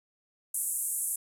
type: band-pass noise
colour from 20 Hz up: white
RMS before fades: -32 dBFS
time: 0.54-1.16 s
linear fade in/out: 5 ms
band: 8000 to 12000 Hz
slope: 48 dB/octave
effects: none